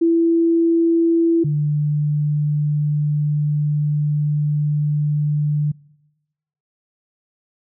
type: tone pair in turn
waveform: sine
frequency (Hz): 333.4 / 148.51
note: E4 / D3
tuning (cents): +20 / +20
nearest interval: octave + major second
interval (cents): 1400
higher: first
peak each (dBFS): -12 / -16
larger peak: first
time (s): 0.01-1.44 / 1.44-5.72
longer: second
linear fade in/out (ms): 10
effects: noise-tail reverb RT60 1.0 s tail -24 dB re dry